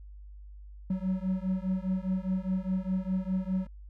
triangle beating tone pair, 185 / 189.9 Hz, F#3 / F#3, 0 / +45 cents, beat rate 4.9 Hz, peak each -29 dBFS, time 0.9-3.67 s, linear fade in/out 5 ms, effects added 50 Hz sine -44 dBFS peak until 3.89 s

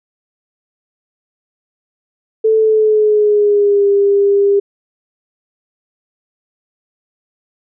sine tone with pitch glide, 440 to 401.2 Hz, A4 to G4, 0 to +40 cents, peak -8 dBFS, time 2.44-4.6 s, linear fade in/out 10 ms, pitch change -160 cents, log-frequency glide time 2.57-3.87 s, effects none

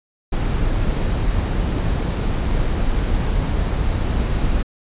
brown noise, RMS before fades -19 dBFS, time 0.32-4.63 s, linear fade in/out 10 ms, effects resampled to 8000 Hz

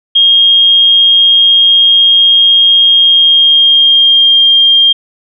sine tone with pitch glide, 3242 to 3207 Hz, G#7 to G7, -42 to +39 cents, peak -3 dBFS, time 0.15-4.93 s, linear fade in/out 10 ms, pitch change -19 cents, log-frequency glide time 2.85-4.46 s, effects none

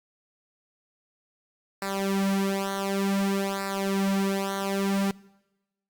sawtooth tone with flanger, 196 Hz, G3, in tune, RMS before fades -27 dBFS, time 1.82-5.11 s, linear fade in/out 2 ms, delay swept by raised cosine 0.31 to 4.71 ms, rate 0.55 Hz, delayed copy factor -0.85, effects noise-tail reverb RT60 1.0 s tail -23 dB re dry + Opus 48 kbps

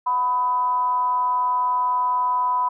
sine tone with frequency modulation, 995 Hz, B5, 13 cents sharp, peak -18 dBFS, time 0.06-2.69 s, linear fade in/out 10 ms, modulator 266 Hz, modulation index 0.33, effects none

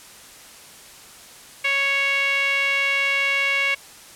sawtooth tone with band-pass filter, 554.4 Hz, C#5, in tune, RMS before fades -21 dBFS, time 1.64-3.75 s, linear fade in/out 10 ms, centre 2400 Hz, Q 6.5, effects white hiss -44 dBFS RMS until 4.15 s + low-pass 11000 Hz 12 dB/octave

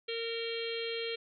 harmonic tone, 460 Hz, A#4, 23 cents flat, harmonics 1 / 3 / 4 / 5 / 6 / 7 / 8 / 9, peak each -36 / -50 / -49 / -43 / -45 / -41 / -51 / -44 dBFS, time 0.08-1.16 s, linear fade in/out 10 ms, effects none

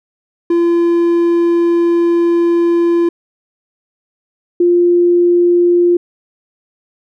triangle / sine tone pair in turn, 341.6 / 349.6 Hz, F4 / F4, -38 / +2 cents, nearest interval unison, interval 40 cents, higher second, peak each -7 dBFS, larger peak neither, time 0.5-3.09 / 4.6-5.97 s, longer first, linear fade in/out 5 ms, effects none

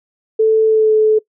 sine tone with pitch glide, 440 to 432.7 Hz, A4 to A4, 0 to -29 cents, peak -8 dBFS, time 0.39-1.19 s, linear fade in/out 10 ms, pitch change -29 cents, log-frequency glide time 0.66-0.94 s, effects noise-tail reverb RT60 0.1 s tail -21 dB re dry

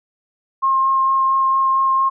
sine tone with vibrato, 1068 Hz, C6, 35 cents sharp, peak -13 dBFS, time 0.62-2.1 s, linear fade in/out 20 ms, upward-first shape sine, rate 4.4 Hz, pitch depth 9 cents each way, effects none

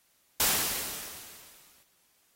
white noise with exponential decay, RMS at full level -23 dBFS, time 0.4-1.83 s, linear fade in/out 2 ms, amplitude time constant 310 ms, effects white hiss -68 dBFS RMS until 2.35 s + AAC 48 kbps

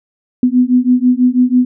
sine beating tone pair, 246.9 / 253 Hz, B3 / B3, 0 / +42 cents, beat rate 6.1 Hz, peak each -11 dBFS, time 0.43-1.65 s, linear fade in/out 2 ms, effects none

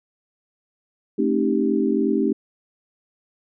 sine chord, A half-diminished seventh, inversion none, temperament equal with one note detuned, 220 / 268.2 / 311.1 / 392 Hz, A3 / C4 / Eb4 / G4, 0 / +43 / 0 / 0 cents, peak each -23 dBFS, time 1.18-2.33 s, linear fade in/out 10 ms, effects none

